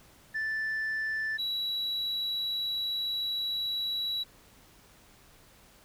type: tone pair in turn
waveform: sine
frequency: 1760 / 3911 Hz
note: A6 / B7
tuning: 0 / -18 cents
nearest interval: octave + major second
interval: 1382 cents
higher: second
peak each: -27 dBFS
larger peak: neither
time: 0.34-1.38 / 1.38-4.24 s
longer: second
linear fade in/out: 20 ms
effects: tanh soft clip ceiling -28 dBFS + pink hiss -58 dBFS RMS until 5.84 s